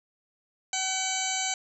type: harmonic tone with a mistuned harmonic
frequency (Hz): 759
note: F#5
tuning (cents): +44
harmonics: 1 / 2 / 3 / 4 / 5 / 6 / 8 / 9 / 10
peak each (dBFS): -34 / -39 / -35 / -37 / -37 / -40 / -34 / -36 / -34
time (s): 0.73-1.54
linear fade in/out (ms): 2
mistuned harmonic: 5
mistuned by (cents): +71
effects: none